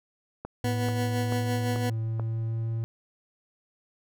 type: click train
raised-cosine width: 1 ms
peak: -21 dBFS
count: 5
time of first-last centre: 0.45-2.197 s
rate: 2.29 Hz
type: tone with pitch glide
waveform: triangle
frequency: 110 to 113.68 Hz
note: A2 to A#2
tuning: 0 to -43 cents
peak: -25 dBFS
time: 0.64-2.84 s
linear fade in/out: 0 ms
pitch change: +57 cents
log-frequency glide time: 1.18-2.73 s
type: tone with tremolo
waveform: 20% pulse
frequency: 246 Hz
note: B3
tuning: 7 cents flat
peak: -22 dBFS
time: 0.64-1.9 s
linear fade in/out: 5 ms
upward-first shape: sine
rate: 5.9 Hz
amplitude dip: 45%
effects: none